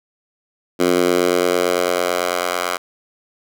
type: tone with high-pass filter sweep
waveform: 10% pulse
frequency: 89 Hz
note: F2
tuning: 33 cents sharp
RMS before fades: -18 dBFS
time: 0.79-2.78 s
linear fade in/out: 20 ms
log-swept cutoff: 300 to 870 Hz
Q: 1.6
effects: none